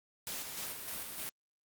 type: noise with tremolo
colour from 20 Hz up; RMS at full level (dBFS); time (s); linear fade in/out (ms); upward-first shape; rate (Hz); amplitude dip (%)
white; -40; 0.27-1.29; 0; square; 3.3; 35
effects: Opus 48 kbps